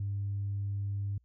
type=tone; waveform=sine; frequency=100 Hz; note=G2; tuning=35 cents sharp; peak=-30 dBFS; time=0-1.18 s; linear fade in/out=5 ms; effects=tanh soft clip ceiling -27 dBFS + added 60 Hz sine -65 dBFS peak until 1.24 s